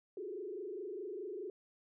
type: tone with frequency modulation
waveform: sine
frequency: 390 Hz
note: G4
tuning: 9 cents flat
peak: -40 dBFS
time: 0.17-1.5 s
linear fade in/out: 2 ms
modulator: 24.8 Hz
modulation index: 1.8
effects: none